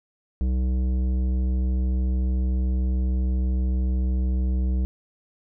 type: tone with tanh clipping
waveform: sine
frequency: 63.3 Hz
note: B1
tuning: 43 cents sharp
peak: -22 dBFS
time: 0.41-4.85 s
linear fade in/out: 0 ms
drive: 12 dB
effects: none